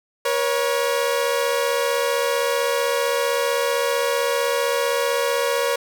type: tone pair together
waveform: sawtooth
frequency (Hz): 478.8 / 554.4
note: A#4 / C#5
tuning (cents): +46 / 0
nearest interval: minor third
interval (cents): 254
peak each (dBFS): -18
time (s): 0.25-5.76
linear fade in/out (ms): 5
effects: none